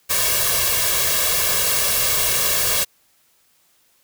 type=noise with comb filter; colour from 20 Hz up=white; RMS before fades=-19 dBFS; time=0.09-2.85 s; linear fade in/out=20 ms; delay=1.8 ms; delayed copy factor=+0.9; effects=white hiss -60 dBFS RMS until 4.03 s